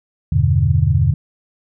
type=chord; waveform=sine; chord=E minor seventh; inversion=none; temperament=equal; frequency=82.41 / 98 / 123.47 / 146.83 Hz; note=E2 / G2 / B2 / D3; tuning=0 / 0 / 0 / 0 cents; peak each=-17 dBFS; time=0.32-1.14 s; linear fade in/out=5 ms; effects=none